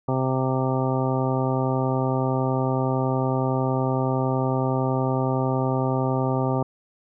harmonic tone, 130.81 Hz, C3, in tune, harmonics 1 / 2 / 3 / 4 / 5 / 6 / 7 / 9, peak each -24 / -27 / -29 / -30 / -31 / -32 / -32 / -34 dBFS, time 0.08-6.63 s, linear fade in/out 5 ms, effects none

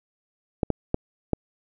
clicks, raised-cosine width 2 ms, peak -8 dBFS, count 4, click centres 0.632 / 0.703 / 0.944 / 1.333 s, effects none

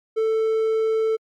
triangle tone, 442.6 Hz, A4, 10 cents sharp, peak -16 dBFS, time 0.16-1.17 s, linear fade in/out 20 ms, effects MP3 64 kbps

